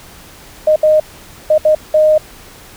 sine tone bursts at uneven times, 617 Hz, D#5, 15 cents flat, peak -6 dBFS, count 5, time 0.67-0.76 / 0.83-1 / 1.5-1.58 / 1.65-1.75 / 1.94-2.18 s, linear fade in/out 5 ms, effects pink hiss -38 dBFS RMS until 2.76 s

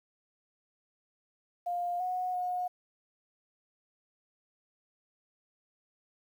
sine tone with pitch steps, 704 / 732 / 723 Hz, F5 / F#5 / F#5, +14 / -19 / -40 cents, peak -30 dBFS, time 1.66-2.68 s, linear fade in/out 10 ms, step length 340 ms, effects 10-bit

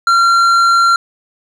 sine tone with tanh clipping, 1373 Hz, F6, 30 cents flat, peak -9 dBFS, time 0.07-0.96 s, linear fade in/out 2 ms, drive 10 dB, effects none

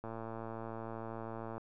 click train, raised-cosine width 1 ms, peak -29 dBFS, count 175, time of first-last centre 0.04-1.58 s, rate 113 Hz, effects none

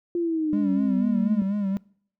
sine exponential sweep, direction down, 349.4 to 213.1 Hz, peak -22 dBFS, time 0.15-1.42 s, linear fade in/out 2 ms
triangle tone with vibrato, 200 Hz, G3, 35 cents sharp, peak -21 dBFS, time 0.53-1.77 s, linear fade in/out 0 ms, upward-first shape sine, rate 4.1 Hz, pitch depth 72 cents each way
effects noise-tail reverb RT60 0.6 s tail -24 dB re dry

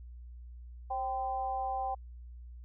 sine tone with amplitude modulation, 780 Hz, G5, 9 cents flat, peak -28 dBFS, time 0.9-1.95 s, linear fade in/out 10 ms, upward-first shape sine, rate 245 Hz, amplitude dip 75%, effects added 60 Hz sine -45 dBFS peak until 2.64 s

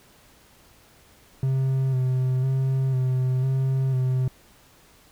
triangle tone with vibrato, 130.81 Hz, C3, in tune, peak -18 dBFS, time 1.43-4.28 s, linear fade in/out 2 ms, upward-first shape square, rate 1 Hz, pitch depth 28 cents each way, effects pink hiss -55 dBFS RMS until 5.11 s

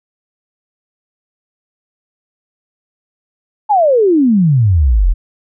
sine exponential sweep, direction down, 880 to 37.26 Hz, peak -7 dBFS, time 3.69-5.14 s, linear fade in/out 20 ms, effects none

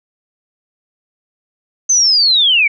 sine linear sweep, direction down, 6272 to 2200 Hz, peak -8 dBFS, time 1.89-2.68 s, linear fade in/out 10 ms, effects none

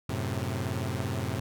sawtooth chord, F# diminished, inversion none, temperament equal, 92.5 / 110 / 130.81 Hz, F#2 / A2 / C3, 0 / 0 / 0 cents, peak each -30 dBFS, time 0.09-1.4 s, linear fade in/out 5 ms, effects none

